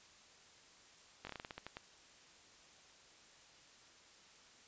slowing click train, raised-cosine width 0.3 ms, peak -29 dBFS, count 11, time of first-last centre 1.25-1.769 s, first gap 20 ms, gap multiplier 1.2, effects white hiss -62 dBFS RMS until 4.67 s + resampled to 16000 Hz

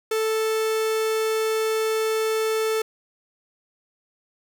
45% pulse tone, 440 Hz, A4, in tune, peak -21 dBFS, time 0.11-2.82 s, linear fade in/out 5 ms, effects none

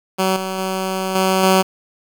10% pulse tone with level steps, 189 Hz, F#3, 37 cents sharp, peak -7 / -14 / -12 / -6 / -3 dBFS, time 0.18-1.63 s, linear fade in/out 20 ms, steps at 0.36 / 0.58 / 1.15 / 1.43 s, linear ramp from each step 5 ms, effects 7-bit

